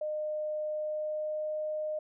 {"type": "tone with pitch glide", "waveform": "sine", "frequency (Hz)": [610, 613.9], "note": ["D#5", "D#5"], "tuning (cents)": [-34, -23], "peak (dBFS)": -31, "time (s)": [0.01, 1.99], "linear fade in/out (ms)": 5, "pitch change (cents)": 11, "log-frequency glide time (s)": [0.67, 1.57], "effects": []}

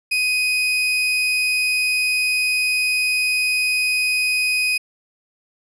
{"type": "tone", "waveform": "35% pulse", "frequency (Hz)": 2500, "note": "D#7", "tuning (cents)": 8, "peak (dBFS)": -15, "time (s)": [0.11, 4.78], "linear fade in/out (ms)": 10, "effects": ["low-pass 12000 Hz 12 dB/octave"]}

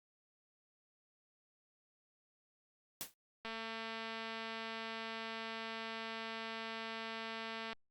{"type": "noise with exponential decay", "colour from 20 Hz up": "white", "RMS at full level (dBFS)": -38, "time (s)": [3.01, 3.14], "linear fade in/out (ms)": 0, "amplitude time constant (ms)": 28}
{"type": "click train", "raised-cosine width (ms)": 0.3, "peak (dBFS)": -28, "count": 964, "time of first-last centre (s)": [3.45, 7.73], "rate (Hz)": 225}
{"effects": ["Opus 48 kbps"]}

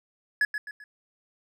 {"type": "tone with echo", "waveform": "triangle", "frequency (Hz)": 1697, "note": "G#6", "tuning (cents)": 37, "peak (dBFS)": -18, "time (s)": [0.41, 0.45], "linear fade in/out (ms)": 2, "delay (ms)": 130, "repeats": 3, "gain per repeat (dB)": -8, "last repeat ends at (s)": 0.84, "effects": []}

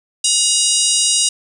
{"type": "harmonic tone with a mistuned harmonic", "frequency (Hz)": 954, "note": "A#5", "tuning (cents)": 40, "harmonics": [3, 4, 5, 6, 7, 8, 9, 10], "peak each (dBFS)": [-21, -21, -21, -21, -21, -21, -21, -21], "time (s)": [0.24, 1.29], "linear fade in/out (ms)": 5, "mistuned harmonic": 5, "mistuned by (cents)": 37, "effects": ["7-bit"]}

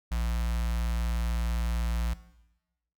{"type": "tone with notch filter", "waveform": "square", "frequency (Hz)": 57.9, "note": "A#1", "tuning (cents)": -11, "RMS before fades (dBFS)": -29, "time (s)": [0.11, 2.14], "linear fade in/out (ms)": 10, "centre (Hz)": 380, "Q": 0.66, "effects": ["noise-tail reverb RT60 1.0 s tail -17 dB re dry"]}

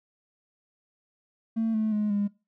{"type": "tone with pitch steps", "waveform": "triangle", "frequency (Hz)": [224.8, 217.5, 210.5, 203.7], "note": ["A3", "A3", "G#3", "G#3"], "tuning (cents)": [37, -20, 24, -33], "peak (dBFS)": -20, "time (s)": [1.56, 2.28], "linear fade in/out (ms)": 20, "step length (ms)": 180, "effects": ["noise-tail reverb RT60 0.3 s tail -24 dB re dry", "tanh soft clip ceiling -20 dBFS"]}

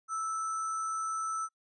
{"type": "tone with sample-and-hold", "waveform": "sine", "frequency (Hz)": 1317, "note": "E6", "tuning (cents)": -2, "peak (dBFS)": -31, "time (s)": [0.08, 1.49], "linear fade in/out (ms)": 50, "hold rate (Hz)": 7350, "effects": ["noise-tail reverb RT60 0.1 s tail -24 dB re dry", "resampled to 22050 Hz"]}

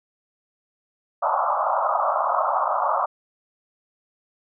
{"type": "band-pass noise", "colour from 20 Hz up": "white", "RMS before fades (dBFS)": -22, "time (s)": [1.22, 3.06], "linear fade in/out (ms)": 10, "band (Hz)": [570, 1300], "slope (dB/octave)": 96, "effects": []}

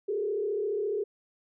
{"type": "tone with frequency modulation", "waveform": "sine", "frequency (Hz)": 415.3, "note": "G#4", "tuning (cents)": 0, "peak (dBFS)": -27, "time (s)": [0.08, 1.04], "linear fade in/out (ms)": 10, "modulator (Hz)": 34.5, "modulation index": 1, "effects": []}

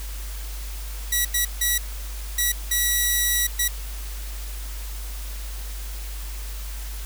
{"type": "tone bursts at uneven times", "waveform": "5% pulse", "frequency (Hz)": 1938, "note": "B6", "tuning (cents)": -33, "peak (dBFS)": -9, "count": 6, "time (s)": [[1.12, 1.25], [1.34, 1.45], [1.61, 1.78], [2.38, 2.52], [2.71, 3.47], [3.59, 3.68]], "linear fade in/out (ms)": 5, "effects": ["added 50 Hz sine -30 dBFS peak until 7.05 s", "white hiss -40 dBFS RMS until 7.05 s"]}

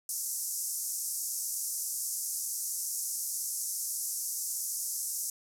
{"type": "band-pass noise", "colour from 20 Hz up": "white", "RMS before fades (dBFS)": -35, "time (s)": [0.09, 5.3], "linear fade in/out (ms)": 2, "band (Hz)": [5500, 13000], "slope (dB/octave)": 48, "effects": []}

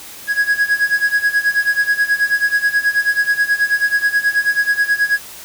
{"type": "tone with tremolo", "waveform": "triangle", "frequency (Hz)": 1661.2, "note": "G#6", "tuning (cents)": 0, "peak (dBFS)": -8, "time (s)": [0.27, 5.2], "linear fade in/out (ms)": 50, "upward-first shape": "sine", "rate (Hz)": 9.3, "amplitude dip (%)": 85, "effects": ["white hiss -35 dBFS RMS until 5.44 s"]}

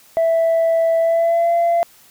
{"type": "tone with pitch glide", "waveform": "sine", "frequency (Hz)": [659.3, 682.6], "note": ["E5", "F5"], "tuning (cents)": [0, -40], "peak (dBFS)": -11, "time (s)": [0.17, 1.83], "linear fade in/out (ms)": 0, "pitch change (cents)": 60, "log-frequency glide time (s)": [0.99, 1.53], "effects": ["tanh soft clip ceiling -11 dBFS", "white hiss -49 dBFS RMS until 2.1 s"]}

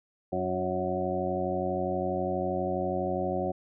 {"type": "harmonic tone with a mistuned harmonic", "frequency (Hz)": 92.3, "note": "F#2", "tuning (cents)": -4, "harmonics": [1, 2, 3, 4, 6, 7, 8], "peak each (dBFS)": [-39, -35, -38, -33, -33, -36, -34], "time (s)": [0.32, 3.52], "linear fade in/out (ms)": 10, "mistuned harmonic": 4, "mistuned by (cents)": -25, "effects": []}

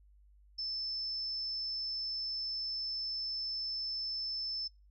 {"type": "tone", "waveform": "sine", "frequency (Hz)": 5274, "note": "E8", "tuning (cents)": 0, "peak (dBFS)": -35, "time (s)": [0.58, 4.68], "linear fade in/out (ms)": 10, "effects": ["noise-tail reverb RT60 0.3 s tail -25 dB re dry", "added 50 Hz sine -59 dBFS peak until 4.9 s"]}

